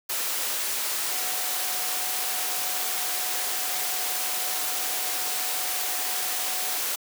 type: tone in noise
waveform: sine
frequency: 740 Hz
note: F#5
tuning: in tune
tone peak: -39 dBFS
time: 1.11-6.78 s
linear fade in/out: 10 ms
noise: white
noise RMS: -28 dBFS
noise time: 0.09-6.96 s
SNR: -14 dB
effects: high-pass 400 Hz 12 dB/octave